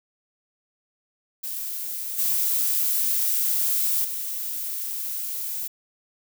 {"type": "noise with level steps", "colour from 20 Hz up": "violet", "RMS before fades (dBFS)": [-31, -23, -30], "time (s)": [1.43, 5.68], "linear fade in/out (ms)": 10, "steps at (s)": [2.18, 4.04], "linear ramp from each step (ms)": 10, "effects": []}